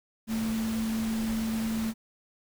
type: tone in noise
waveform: sine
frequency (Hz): 222.7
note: A3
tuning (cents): +21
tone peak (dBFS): -27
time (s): 0.27-1.94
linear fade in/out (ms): 50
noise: pink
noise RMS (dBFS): -39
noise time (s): 0.27-1.94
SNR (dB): +9
effects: none